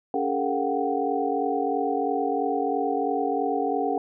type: tone cluster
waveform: sine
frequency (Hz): 282.5 / 407.9 / 457 / 722 / 765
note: C#4 / G#4 / A#4 / F#5 / G5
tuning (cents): +33 / -31 / -34 / -43 / -42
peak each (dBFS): -29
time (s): 0.14-3.98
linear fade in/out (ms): 2
effects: none